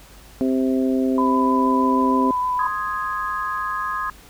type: harmonic tone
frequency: 130.81 Hz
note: C3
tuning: in tune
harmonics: 2 / 3 / 4 / 5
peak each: -18 / -25 / -28 / -32 dBFS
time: 0.41-2.31 s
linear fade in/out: 0 ms
type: tone with vibrato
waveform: sine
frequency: 1000 Hz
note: B5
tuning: 21 cents sharp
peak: -19 dBFS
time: 1.18-2.67 s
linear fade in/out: 2 ms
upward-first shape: sine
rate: 6.4 Hz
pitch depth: 12 cents each way
type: chord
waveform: sine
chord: Ab major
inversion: first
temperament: equal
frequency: 1046.5 / 1244.5 / 1661.2 Hz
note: C6 / Eb6 / Ab6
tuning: 0 / 0 / 0 cents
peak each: -26 / -26 / -29 dBFS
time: 2.59-4.1 s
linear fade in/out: 2 ms
effects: added 50 Hz sine -47 dBFS peak until 4.29 s + pink hiss -47 dBFS RMS until 4.29 s